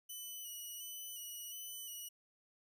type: tone with vibrato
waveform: 5% pulse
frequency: 2960 Hz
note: F#7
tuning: in tune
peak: -37 dBFS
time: 0.09-2.09 s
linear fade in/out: 10 ms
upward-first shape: square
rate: 1.4 Hz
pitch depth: 23 cents each way
effects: none